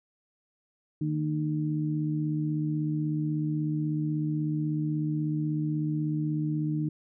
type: harmonic tone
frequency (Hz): 76.3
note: D#2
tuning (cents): -33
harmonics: 2 / 3 / 4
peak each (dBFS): -28 / -41 / -30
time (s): 1.01-6.89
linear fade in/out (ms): 5
effects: none